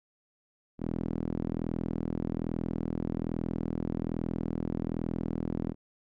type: tone with band-pass filter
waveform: sawtooth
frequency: 41.2 Hz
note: E1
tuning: in tune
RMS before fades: -33 dBFS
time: 0.78-5.75 s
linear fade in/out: 50 ms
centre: 250 Hz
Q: 1.6
effects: none